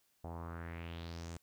sawtooth tone with low-pass filter sweep, 84 Hz, E2, 33 cents sharp, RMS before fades -45 dBFS, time 0.24-1.37 s, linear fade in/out 0 ms, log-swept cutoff 740 to 8000 Hz, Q 3.3, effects white hiss -75 dBFS RMS until 1.42 s

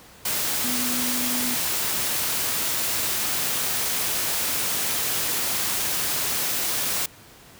sine tone in noise, 246.9 Hz, B3, in tune, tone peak -29 dBFS, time 0.64-1.55 s, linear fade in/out 5 ms, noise white, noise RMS -25 dBFS, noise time 0.25-7.06 s, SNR -7 dB, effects pink hiss -48 dBFS RMS until 7.59 s + high-pass 60 Hz 12 dB/octave

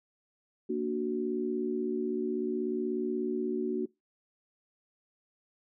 sine chord, Bb augmented, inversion none, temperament equal, 233.1 / 293.7 / 370 Hz, Bb3 / D4 / F#4, 0 / 0 / 0 cents, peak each -34 / -35 / -31 dBFS, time 0.69-3.86 s, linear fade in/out 10 ms, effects noise-tail reverb RT60 0.2 s tail -23 dB re dry

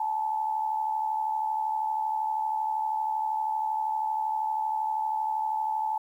sine tone with amplitude modulation, 870 Hz, A5, 20 cents flat, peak -23 dBFS, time 0-5.98 s, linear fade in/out 5 ms, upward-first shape sine, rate 72.7 Hz, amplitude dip 60%, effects 10-bit

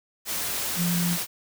sine tone in noise, 173.6 Hz, F3, 10 cents flat, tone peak -23 dBFS, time 0.76-1.18 s, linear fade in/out 50 ms, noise white, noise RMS -29 dBFS, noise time 0.25-1.27 s, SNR +3 dB, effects none

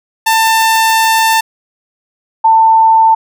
sawtooth / sine tone pair in turn, 893 / 893 Hz, A5 / A5, +25 / +25 cents, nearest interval unison, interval 0 cents, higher neither, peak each -4 dBFS, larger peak neither, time 0.26-1.41 / 2.44-3.15 s, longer first, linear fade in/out 10 ms, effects none

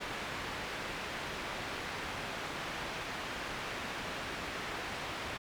white low-pass noise, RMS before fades -40 dBFS, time 0-5.38 s, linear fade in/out 20 ms, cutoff 2300 Hz, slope 12 dB/octave, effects none

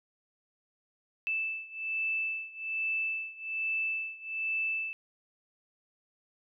sine beating tone pair, 2637 / 2638.2 Hz, E7 / E7, 0 / +1 cents, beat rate 1.2 Hz, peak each -33 / -35 dBFS, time 1.27-4.93 s, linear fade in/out 0 ms, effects none

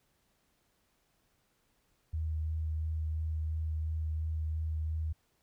sine tone with vibrato, 78.8 Hz, D#2, 23 cents sharp, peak -31 dBFS, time 2.13-5.13 s, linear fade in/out 10 ms, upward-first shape sine, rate 2.9 Hz, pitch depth 13 cents each way, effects pink hiss -74 dBFS RMS until 5.42 s

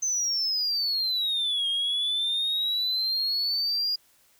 sine exponential two-way sweep, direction down then up, 6230 to 3227 to 4866 Hz, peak -22 dBFS, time 0.02-3.96 s, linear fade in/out 10 ms, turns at 1.68 s, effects tanh soft clip ceiling -22 dBFS + white hiss -62 dBFS RMS until 4.39 s

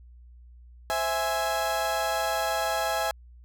30% pulse chord, C augmented, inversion none, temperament equal, 523.3 / 659.3 / 830.6 Hz, C5 / E5 / G#5, 0 / 0 / 0 cents, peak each -32 / -26 / -26 dBFS, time 0.9-3.11 s, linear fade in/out 0 ms, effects added 60 Hz sine -47 dBFS peak until 3.44 s

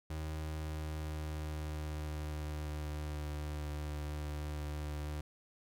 35% pulse tone with pitch glide, 77.78 to 74.74 Hz, D#2 to D2, 0 to +31 cents, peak -36 dBFS, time 0.1-5.21 s, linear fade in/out 5 ms, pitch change -69 cents, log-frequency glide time 0.36-3.55 s, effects none

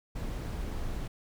brown noise, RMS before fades -35 dBFS, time 0.15-1.08 s, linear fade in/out 10 ms, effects none

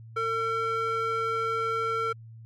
square tone with band-pass filter, 452.1 Hz, A4, 47 cents sharp, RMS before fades -28 dBFS, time 0.16-2.13 s, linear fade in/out 10 ms, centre 1200 Hz, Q 2.3, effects added 113 Hz sine -43 dBFS peak until 2.45 s + MP3 64 kbps

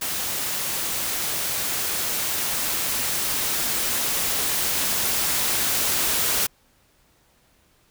white noise with level ramp, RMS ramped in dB -27 to -22 dBFS, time 0.01-6.47 s, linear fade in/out 10 ms, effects pink hiss -61 dBFS RMS until 7.9 s

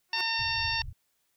10% pulse tone with exponential growth, 365.5 Hz, F#4, 21 cents flat, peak -28 dBFS, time 0.09-0.21 s, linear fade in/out 0 ms, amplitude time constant 26 ms
harmonic tone, 909 Hz, A#5, 44 cents flat, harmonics 1 / 2 / 3 / 4 / 5 / 6, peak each -35 / -34 / -32 / -37 / -34 / -35 dBFS, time 0.13-0.82 s, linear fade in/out 2 ms
white low-pass noise, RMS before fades -41 dBFS, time 0.39-0.93 s, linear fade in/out 5 ms, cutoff 130 Hz, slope 96 dB/octave
effects white hiss -74 dBFS RMS until 1.36 s

